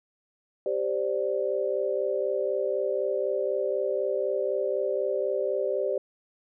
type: chord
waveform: sine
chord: G suspended fourth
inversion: none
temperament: equal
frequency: 392 / 523.3 / 587.3 Hz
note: G4 / C5 / D5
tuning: 0 / 0 / 0 cents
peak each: -29 dBFS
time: 0.66-5.98 s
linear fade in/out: 2 ms
effects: none